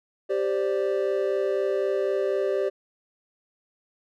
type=chord; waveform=triangle; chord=G suspended fourth; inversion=none; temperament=equal; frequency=392 / 523.3 / 587.3 Hz; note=G4 / C5 / D5; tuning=0 / 0 / 0 cents; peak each=-23 / -27 / -26 dBFS; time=0.29-2.7 s; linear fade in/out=20 ms; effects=none